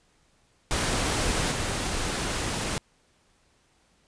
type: noise with level steps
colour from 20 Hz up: pink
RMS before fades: -26 / -29 dBFS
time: 0.71-2.78 s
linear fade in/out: 0 ms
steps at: 1.51 s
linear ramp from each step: 10 ms
effects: pink hiss -65 dBFS RMS until 4.07 s + resampled to 22050 Hz